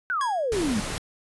sine exponential sweep, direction down, 1553 to 195.6 Hz, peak -23 dBFS, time 0.1-0.8 s, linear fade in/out 0 ms
sawtooth tone with exponential decay, 1655 Hz, G#6, 6 cents flat, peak -24 dBFS, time 0.21-0.53 s, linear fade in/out 1 ms, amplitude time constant 69 ms
pink noise, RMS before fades -31 dBFS, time 0.52-0.98 s, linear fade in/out 0 ms
effects resampled to 24000 Hz

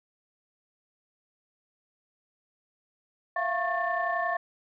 sine tone cluster, 674 / 705 / 1092 / 1781 Hz, E5 / F5 / C#6 / A6, +38 / +16 / -26 / +21 cents, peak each -31 dBFS, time 3.36-4.37 s, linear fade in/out 5 ms, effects tanh soft clip ceiling -16 dBFS

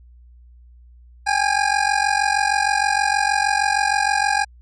25% pulse ring-modulated tone, 813 Hz, G#5, 37 cents flat, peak -10 dBFS, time 1.26-4.45 s, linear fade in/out 20 ms, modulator 23.2 Hz, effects added 60 Hz sine -44 dBFS peak until 4.61 s + resampled to 22050 Hz

